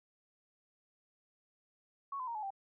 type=tone with pitch steps; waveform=sine; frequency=1108.7 / 1016.7 / 932.3 / 854.9 / 784 Hz; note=C#6 / B5 / A#5 / G#5 / G5; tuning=0 / +50 / 0 / +50 / 0 cents; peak=-37 dBFS; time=2.12-2.505 s; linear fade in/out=5 ms; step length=77 ms; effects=none